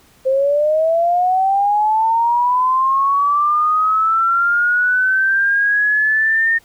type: linear sweep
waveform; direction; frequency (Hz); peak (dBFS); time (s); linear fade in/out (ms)
sine; up; 520 to 1835; -12; 0.25-6.59; 20
effects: pink hiss -51 dBFS RMS until 6.64 s